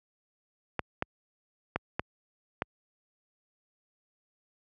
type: clicks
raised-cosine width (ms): 0.5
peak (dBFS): -13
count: 5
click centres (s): 0.793 / 1.024 / 1.76 / 1.995 / 2.621
effects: high-pass 60 Hz 12 dB/octave